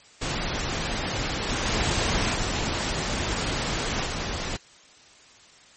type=noise with level steps; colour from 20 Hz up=pink; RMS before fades=-28 / -26 / -24 / -27 / -30 dBFS; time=0.21-4.57 s; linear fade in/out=10 ms; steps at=1.49 / 1.65 / 2.34 / 4.06 s; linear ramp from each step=5 ms; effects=white hiss -52 dBFS RMS until 5.76 s + MP3 32 kbps